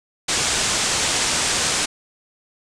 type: low-pass noise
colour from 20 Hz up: white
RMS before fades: -21 dBFS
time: 0.28-1.86 s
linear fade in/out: 10 ms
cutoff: 8800 Hz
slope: 48 dB/octave
effects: none

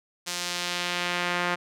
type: tone with band-pass filter sweep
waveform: sawtooth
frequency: 176.4 Hz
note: F3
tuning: 18 cents sharp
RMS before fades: -29 dBFS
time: 0.26-1.56 s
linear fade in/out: 20 ms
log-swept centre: 6100 to 1600 Hz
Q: 0.97
effects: none

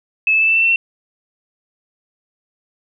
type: tone with pitch steps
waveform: sine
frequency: 2600 / 2618 / 2636 / 2655 / 2673 / 2692 / 2710 Hz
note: E7 / E7 / E7 / E7 / E7 / E7 / E7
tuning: -24 / -13 / -1 / +12 / +23 / +36 / +47 cents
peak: -11 dBFS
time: 0.27-0.76 s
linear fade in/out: 2 ms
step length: 70 ms
effects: none

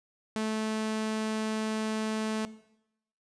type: tone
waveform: sawtooth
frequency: 218 Hz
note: A3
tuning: 16 cents flat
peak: -25 dBFS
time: 0.36-2.45 s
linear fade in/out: 0 ms
effects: noise-tail reverb RT60 0.8 s tail -17 dB re dry + resampled to 22050 Hz

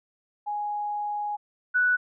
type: tone pair in turn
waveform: sine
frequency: 830.6 / 1480 Hz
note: G#5 / F#6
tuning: 0 / 0 cents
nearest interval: minor seventh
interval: 1000 cents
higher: second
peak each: -27 / -19 dBFS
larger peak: second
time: 0.46-1.37 / 1.74-1.97 s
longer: first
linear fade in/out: 20 ms
effects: none

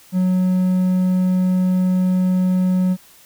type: tone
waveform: triangle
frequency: 184 Hz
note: F#3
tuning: 9 cents flat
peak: -12 dBFS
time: 0.12-2.97 s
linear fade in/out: 50 ms
effects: white hiss -48 dBFS RMS until 3.25 s

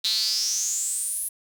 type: tone with high-pass filter sweep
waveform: sawtooth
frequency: 220 Hz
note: A3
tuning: in tune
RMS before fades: -26 dBFS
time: 0.04-1.29 s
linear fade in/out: 10 ms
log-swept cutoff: 3900 to 11000 Hz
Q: 9.4
effects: none

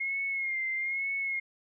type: tone with vibrato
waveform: sine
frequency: 2144 Hz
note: C7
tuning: 42 cents sharp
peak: -29 dBFS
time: 0-1.4 s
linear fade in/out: 10 ms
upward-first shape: sine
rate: 1.1 Hz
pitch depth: 50 cents each way
effects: none

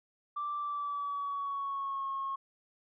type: tone with pitch glide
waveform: sine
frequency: 1172 to 1087.2 Hz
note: D6 to C#6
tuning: -4 to -34 cents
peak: -32 dBFS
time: 0.36-2.36 s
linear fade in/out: 10 ms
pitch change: -130 cents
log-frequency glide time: 0.59-2.07 s
effects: tanh soft clip ceiling -28 dBFS

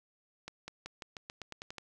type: accelerating click train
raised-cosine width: 0.2 ms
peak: -25 dBFS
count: 11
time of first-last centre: 0.48-1.783 s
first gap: 200 ms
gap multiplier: 0.9
effects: none

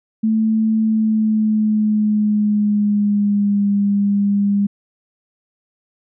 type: tone with pitch glide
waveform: sine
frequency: 220 to 201.7 Hz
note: A3 to G3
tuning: 0 to +50 cents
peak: -13 dBFS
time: 0.23-4.67 s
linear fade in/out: 10 ms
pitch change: -150 cents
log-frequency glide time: 0.81-3.7 s
effects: none

